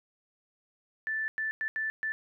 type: tone bursts at uneven times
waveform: sine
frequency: 1760 Hz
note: A6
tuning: in tune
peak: -29 dBFS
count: 5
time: 1.07-1.28 / 1.38-1.51 / 1.61-1.68 / 1.76-1.9 / 2.03-2.12 s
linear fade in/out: 0 ms
effects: none